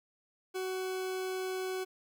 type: tone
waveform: 40% pulse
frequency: 374.1 Hz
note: F#4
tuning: 19 cents sharp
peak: -33 dBFS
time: 0.54-1.85 s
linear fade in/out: 20 ms
effects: 12-bit